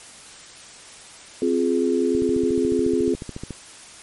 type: chord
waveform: sine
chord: F minor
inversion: second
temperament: just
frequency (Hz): 261.9 / 349.2 / 419.1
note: C4 / F4 / Ab4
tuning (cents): +2 / 0 / +16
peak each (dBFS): -22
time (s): 1.42-3.14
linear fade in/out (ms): 2
type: click train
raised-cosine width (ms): 3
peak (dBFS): -18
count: 20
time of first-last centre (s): 2.15-3.507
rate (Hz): 14
effects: white hiss -43 dBFS RMS until 4.02 s + MP3 48 kbps

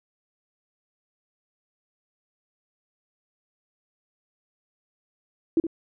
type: tone with echo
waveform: sine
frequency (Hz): 329.6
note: E4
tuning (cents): 0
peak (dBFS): -16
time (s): 5.57-5.6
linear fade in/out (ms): 2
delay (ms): 68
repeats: 1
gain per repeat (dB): -9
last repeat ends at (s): 5.668
effects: none

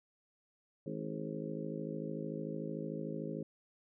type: harmonic tone with a mistuned harmonic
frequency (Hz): 53.4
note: G#1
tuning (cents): +49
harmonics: 3 / 4 / 5 / 6 / 7 / 8 / 9 / 10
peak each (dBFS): -43 / -44 / -46 / -45 / -54 / -45 / -54 / -47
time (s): 0.86-3.43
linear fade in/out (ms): 5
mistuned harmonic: 8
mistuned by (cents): -36
effects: none

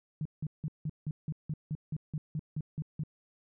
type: tone bursts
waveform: sine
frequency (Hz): 152.9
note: D#3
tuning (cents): -30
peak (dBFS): -31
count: 14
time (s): 0.21-3.036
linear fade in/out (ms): 2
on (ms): 44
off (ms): 170
effects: none

